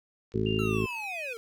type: click train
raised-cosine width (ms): 0.2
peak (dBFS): -40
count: 39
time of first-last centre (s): 0.32-1.041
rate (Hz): 52.7
type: harmonic tone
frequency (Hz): 53.9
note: A1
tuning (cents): -35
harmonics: 1 / 2 / 3 / 4 / 5 / 6 / 7 / 8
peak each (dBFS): -39 / -31 / -36 / -32 / -37 / -38 / -30 / -35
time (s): 0.34-0.86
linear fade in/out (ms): 5
type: tone with pitch glide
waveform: sine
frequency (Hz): 2794 to 2504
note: F7 to D#7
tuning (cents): 0 to +10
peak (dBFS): -34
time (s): 0.46-1.33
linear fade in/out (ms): 2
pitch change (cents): -190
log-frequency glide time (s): 0.56-1.1
type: linear sweep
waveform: square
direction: down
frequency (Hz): 1347 to 440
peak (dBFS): -39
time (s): 0.59-1.37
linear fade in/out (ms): 0
effects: none